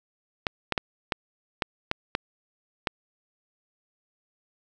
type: clicks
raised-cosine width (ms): 0.3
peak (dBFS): -8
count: 8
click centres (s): 0.468 / 0.723 / 0.778 / 1.122 / 1.622 / 1.914 / 2.151 / 2.872
effects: none